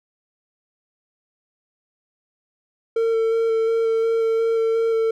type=tone with vibrato; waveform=triangle; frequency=452.6 Hz; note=A4; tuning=49 cents sharp; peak=-15 dBFS; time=2.96-5.11 s; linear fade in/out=5 ms; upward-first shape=square; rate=2.8 Hz; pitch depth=10 cents each way; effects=none